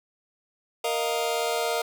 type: chord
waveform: sawtooth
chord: Bb suspended fourth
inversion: none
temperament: just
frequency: 466.2 / 621.6 / 699.2 Hz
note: Bb4 / Eb5 / F5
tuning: 0 / -2 / +2 cents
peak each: -24 / -26 / -25 dBFS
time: 0.84-1.82 s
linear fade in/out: 5 ms
effects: none